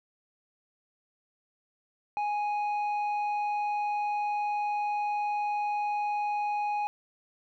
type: tone with low-pass filter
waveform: square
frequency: 830.6 Hz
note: G#5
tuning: in tune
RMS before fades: -30 dBFS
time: 2.17-6.87 s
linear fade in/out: 0 ms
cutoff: 1700 Hz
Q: 5.9
effects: none